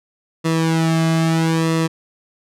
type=tone with flanger; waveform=sawtooth; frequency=162.8 Hz; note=E3; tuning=21 cents flat; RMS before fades=-17 dBFS; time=0.44-1.88 s; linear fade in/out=20 ms; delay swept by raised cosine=1.3 to 2.17 ms; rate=0.77 Hz; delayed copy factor=-0.8; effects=low-pass 10000 Hz 12 dB/octave